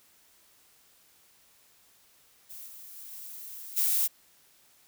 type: noise with level steps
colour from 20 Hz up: violet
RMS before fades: -44 / -47 / -45 / -43 / -26 dBFS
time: 2.49-4.08 s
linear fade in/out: 20 ms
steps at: 2.66 / 2.95 / 3.11 / 3.76 s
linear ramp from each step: 20 ms
effects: white hiss -62 dBFS RMS until 4.87 s